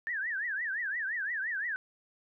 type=tone with vibrato; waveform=sine; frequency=1736 Hz; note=A6; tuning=24 cents flat; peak=-31 dBFS; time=0.07-1.76 s; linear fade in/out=0 ms; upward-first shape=triangle; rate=5.8 Hz; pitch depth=250 cents each way; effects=none